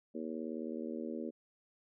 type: harmonic tone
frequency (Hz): 79.2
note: D#2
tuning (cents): +31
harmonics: 3 / 4 / 5 / 6 / 7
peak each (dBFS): -41 / -43 / -45 / -47 / -48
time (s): 0.14-1.31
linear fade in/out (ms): 20
effects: none